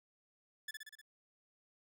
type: tone with echo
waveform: sawtooth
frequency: 1732 Hz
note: A6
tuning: 28 cents flat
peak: -37 dBFS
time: 0.68-0.71 s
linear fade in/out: 5 ms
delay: 61 ms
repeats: 5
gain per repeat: -3 dB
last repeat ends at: 1.015 s
effects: none